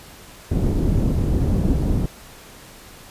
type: low-pass noise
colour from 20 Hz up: pink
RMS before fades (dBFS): -19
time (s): 0.51-2.06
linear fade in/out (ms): 5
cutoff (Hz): 280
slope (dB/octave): 12
effects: pink hiss -43 dBFS RMS until 3.1 s + resampled to 32000 Hz